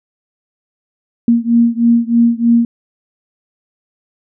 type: beating tone pair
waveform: sine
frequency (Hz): 232.8 / 236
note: A#3 / A#3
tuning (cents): -2 / +22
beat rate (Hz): 3.2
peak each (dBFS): -11 / -12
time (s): 1.28-2.65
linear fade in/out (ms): 2
effects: none